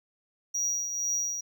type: tone with tremolo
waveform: triangle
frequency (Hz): 5760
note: F#8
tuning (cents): -47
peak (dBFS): -24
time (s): 0.54-1.41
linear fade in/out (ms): 10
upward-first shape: triangle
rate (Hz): 2.1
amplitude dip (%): 55
effects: none